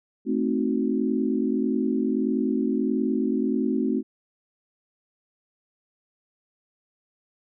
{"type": "chord", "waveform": "sine", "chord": "A diminished seventh", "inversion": "none", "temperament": "equal", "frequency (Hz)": [220, 261.6, 311.1, 370], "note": ["A3", "C4", "Eb4", "Gb4"], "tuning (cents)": [0, 0, 0, 0], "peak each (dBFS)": [-26, -25, -29, -29], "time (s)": [0.25, 4.03], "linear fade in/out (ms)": 50, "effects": []}